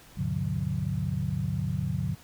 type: tone cluster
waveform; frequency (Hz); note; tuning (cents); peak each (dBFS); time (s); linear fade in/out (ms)
sine; 76.3 / 100.4 / 126.3 / 146 / 181.8; D#2 / G2 / B2 / D3 / F#3; -33 / +42 / +39 / -10 / -30; -38 / -33 / -34 / -31 / -33; 0.17-2.15; 10
effects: pink hiss -53 dBFS RMS until 2.23 s